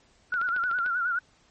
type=tone with vibrato; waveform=sine; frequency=1426 Hz; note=F6; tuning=36 cents sharp; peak=-24 dBFS; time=0.32-1.19 s; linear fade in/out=5 ms; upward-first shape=sine; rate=9.5 Hz; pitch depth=83 cents each way
type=click train; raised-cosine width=0.3 ms; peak=-24 dBFS; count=8; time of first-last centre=0.34-0.862 s; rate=13.4 Hz
effects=pink hiss -62 dBFS RMS until 1.5 s + MP3 32 kbps